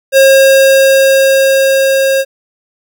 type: tone with level ramp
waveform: square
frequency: 539 Hz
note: C#5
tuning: 49 cents flat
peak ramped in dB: -3 to -9 dBFS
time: 0.12-2.25 s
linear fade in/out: 50 ms
effects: none